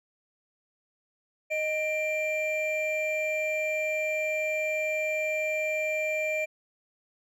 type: tone pair together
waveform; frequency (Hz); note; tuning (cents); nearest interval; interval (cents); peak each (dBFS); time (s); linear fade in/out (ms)
triangle; 620 / 2369; D#5 / D7; -6 / +14; octave + major seventh; 2320; -27 / -28; 1.5-6.46; 20
effects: none